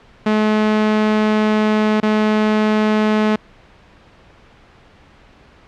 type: tone with dropouts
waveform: sawtooth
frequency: 214.3 Hz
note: A3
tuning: 45 cents flat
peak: -9 dBFS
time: 0.26-3.36 s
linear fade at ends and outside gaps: 5 ms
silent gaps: 2.003-2.029 s
effects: pink hiss -47 dBFS RMS until 5.67 s + low-pass 3000 Hz 12 dB/octave